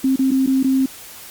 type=tone with dropouts; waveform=sine; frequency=265.2 Hz; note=C4; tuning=23 cents sharp; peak=-13 dBFS; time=0.04-0.86 s; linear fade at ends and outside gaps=5 ms; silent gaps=0.16-0.191 / 0.309-0.315 / 0.463-0.473 / 0.63-0.643 s; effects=white hiss -38 dBFS RMS until 1.3 s + Opus 48 kbps